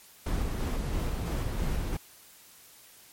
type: noise with tremolo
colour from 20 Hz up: brown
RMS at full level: -29 dBFS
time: 0.26-1.97 s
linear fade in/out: 5 ms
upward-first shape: square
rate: 3 Hz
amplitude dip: 25%
effects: white hiss -54 dBFS RMS until 3.12 s + MP3 64 kbps